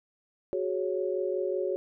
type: chord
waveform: sine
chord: F# suspended second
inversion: none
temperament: equal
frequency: 370 / 415.3 / 554.4 Hz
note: F#4 / G#4 / C#5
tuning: 0 / 0 / 0 cents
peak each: -30 / -33 / -32 dBFS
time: 0.53-1.76 s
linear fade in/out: 0 ms
effects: none